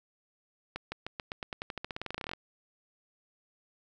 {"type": "accelerating click train", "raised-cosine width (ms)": 0.3, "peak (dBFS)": -20, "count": 24, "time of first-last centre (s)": [0.76, 2.335], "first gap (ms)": 160, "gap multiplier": 0.91, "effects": []}